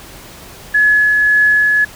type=tone with tremolo; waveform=sine; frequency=1700 Hz; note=G#6; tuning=40 cents sharp; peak=-7 dBFS; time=0.74-1.85 s; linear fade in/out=10 ms; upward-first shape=triangle; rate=1.8 Hz; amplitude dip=25%; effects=pink hiss -36 dBFS RMS until 1.95 s